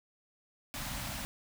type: band-stop noise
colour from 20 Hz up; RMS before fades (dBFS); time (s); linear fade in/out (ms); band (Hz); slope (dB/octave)
pink; -39; 0.74-1.25; 0; 290 to 580; 48
effects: none